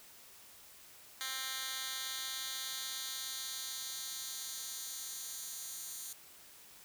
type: tone with high-pass filter sweep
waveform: 10% pulse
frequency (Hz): 263.4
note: C4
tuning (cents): +12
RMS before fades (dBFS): -42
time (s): 1.21-6.13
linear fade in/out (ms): 0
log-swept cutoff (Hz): 2500 to 7500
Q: 1.1
effects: white hiss -57 dBFS RMS until 6.84 s